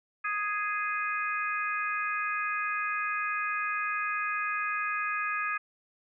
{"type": "harmonic tone", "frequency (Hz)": 415.3, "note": "G#4", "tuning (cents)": 0, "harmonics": [3, 4, 5, 6], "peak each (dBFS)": [-32, -33, -39, -35], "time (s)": [0.24, 5.58], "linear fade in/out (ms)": 10, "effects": []}